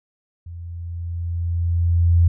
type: tone with level ramp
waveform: sine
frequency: 85.4 Hz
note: F2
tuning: 38 cents flat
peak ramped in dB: -32 to -10 dBFS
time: 0.46-2.28 s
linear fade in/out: 5 ms
effects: none